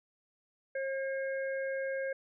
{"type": "harmonic tone", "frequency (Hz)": 538, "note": "C5", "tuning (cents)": 48, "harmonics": [1, 3, 4], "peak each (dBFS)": [-33, -40, -47], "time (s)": [0.75, 2.13], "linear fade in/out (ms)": 5, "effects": []}